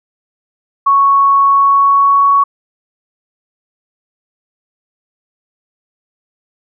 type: tone with pitch glide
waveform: sine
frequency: 1108.7 to 1117.7 Hz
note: C#6 to C#6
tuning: 0 to +14 cents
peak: -6 dBFS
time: 0.86-2.44 s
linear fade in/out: 10 ms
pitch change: +14 cents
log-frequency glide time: 1.44-2.3 s
effects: none